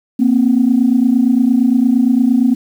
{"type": "tone pair together", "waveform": "sine", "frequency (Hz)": [234.5, 263.2], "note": ["A#3", "C4"], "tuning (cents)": [11, 10], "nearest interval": "major second", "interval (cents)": 199, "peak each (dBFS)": -11, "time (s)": [0.19, 2.55], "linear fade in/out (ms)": 10, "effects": ["tanh soft clip ceiling -2 dBFS", "7-bit"]}